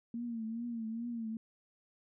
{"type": "tone with vibrato", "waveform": "sine", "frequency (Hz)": 230, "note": "A#3", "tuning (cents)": -23, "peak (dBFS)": -36, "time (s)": [0.14, 1.37], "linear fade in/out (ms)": 2, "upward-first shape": "triangle", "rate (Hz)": 2.4, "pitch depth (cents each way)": 86, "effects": []}